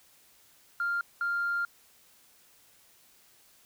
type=tone bursts at uneven times; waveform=sine; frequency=1396.9 Hz; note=F6; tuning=in tune; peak=-26 dBFS; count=2; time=0.8-1.01 / 1.21-1.65 s; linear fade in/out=2 ms; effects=tanh soft clip ceiling -23 dBFS + white hiss -61 dBFS RMS until 3.65 s